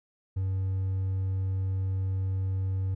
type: tone with hard clipping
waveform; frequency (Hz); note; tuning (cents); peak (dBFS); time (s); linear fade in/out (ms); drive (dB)
triangle; 95.2; F#2; +50; -27; 0.36-2.95; 10; 5
effects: none